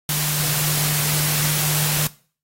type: tone in noise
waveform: sine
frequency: 150.3 Hz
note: D3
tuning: 40 cents sharp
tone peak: -24 dBFS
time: 0.09-2.07 s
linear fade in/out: 2 ms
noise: white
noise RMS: -22 dBFS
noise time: 0.09-2.07 s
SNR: -5 dB
effects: noise-tail reverb RT60 0.4 s tail -19 dB re dry + AAC 48 kbps